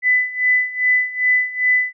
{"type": "tone with tremolo", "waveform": "sine", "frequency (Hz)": 2000, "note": "B6", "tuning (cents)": 21, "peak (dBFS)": -11, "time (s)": [0.02, 1.93], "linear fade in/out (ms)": 50, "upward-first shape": "sine", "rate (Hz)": 2.5, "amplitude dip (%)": 85, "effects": []}